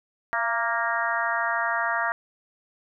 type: harmonic tone with a mistuned harmonic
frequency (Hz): 233.1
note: A#3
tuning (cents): 0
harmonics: 3 / 4 / 5 / 6 / 7 / 8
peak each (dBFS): -30 / -30 / -30 / -30 / -30 / -30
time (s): 0.33-2.12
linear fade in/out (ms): 0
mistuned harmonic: 3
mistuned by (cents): -43
effects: none